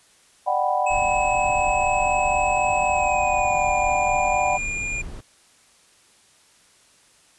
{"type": "chord", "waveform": "sine", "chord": "G major seventh", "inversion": "second", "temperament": "equal with one note detuned", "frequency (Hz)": [597.3, 740, 784, 987.8], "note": ["D5", "F#5", "G5", "B5"], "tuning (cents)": [29, 0, 0, 0], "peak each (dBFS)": [-26, -22, -25, -26], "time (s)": [0.46, 4.58], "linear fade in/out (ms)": 20}
{"type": "tone with pitch glide", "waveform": "square", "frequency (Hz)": [2574, 2416], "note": ["E7", "D7"], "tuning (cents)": [-42, 48], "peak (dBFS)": -26, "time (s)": [0.86, 5.02], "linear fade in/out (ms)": 10, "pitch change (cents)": -110, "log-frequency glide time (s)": [2.89, 3.67]}
{"type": "noise", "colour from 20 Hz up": "brown", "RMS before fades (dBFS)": -34, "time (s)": [0.9, 5.21], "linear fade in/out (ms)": 10}
{"effects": ["white hiss -56 dBFS RMS until 7.38 s", "resampled to 24000 Hz"]}